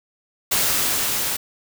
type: noise with level ramp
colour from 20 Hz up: white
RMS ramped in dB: -19 to -24 dBFS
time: 0.51-1.37 s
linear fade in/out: 10 ms
effects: none